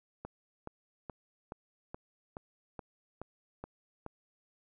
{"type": "click train", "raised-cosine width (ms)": 1, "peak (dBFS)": -27, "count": 10, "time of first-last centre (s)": [0.25, 4.064], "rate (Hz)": 2.36, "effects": []}